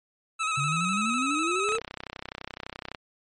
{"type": "tone with vibrato", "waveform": "25% pulse", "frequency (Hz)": 1289, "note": "E6", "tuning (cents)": -39, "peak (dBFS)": -22, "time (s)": [0.39, 1.78], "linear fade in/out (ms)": 20, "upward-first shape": "square", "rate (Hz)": 12, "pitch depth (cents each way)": 33}
{"type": "exponential sweep", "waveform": "sine", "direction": "up", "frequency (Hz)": [135, 469.8], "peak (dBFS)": -28, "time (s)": [0.57, 1.8], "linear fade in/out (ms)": 10}
{"type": "click train", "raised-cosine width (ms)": 0.3, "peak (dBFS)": -19, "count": 41, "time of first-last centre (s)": [1.69, 2.948], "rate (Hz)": 31.8}
{"effects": ["MP3 48 kbps"]}